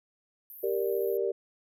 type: band-pass noise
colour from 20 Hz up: white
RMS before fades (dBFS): -47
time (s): 0.5-1.17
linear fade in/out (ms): 0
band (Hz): 12000 to 14000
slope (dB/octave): 96
type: chord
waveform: sine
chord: G minor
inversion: none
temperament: equal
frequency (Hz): 392 / 466.2 / 587.3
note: G4 / Bb4 / D5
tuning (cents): 0 / 0 / 0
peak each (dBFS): -29 / -30 / -34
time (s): 0.63-1.32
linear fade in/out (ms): 10
effects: none